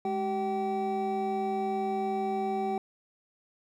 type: tone cluster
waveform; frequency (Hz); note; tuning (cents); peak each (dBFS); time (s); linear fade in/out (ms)
triangle; 208.7 / 386.2 / 769; G#3 / G4 / G5; +9 / -26 / -33; -33 / -30 / -29; 0.05-2.78; 2
effects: none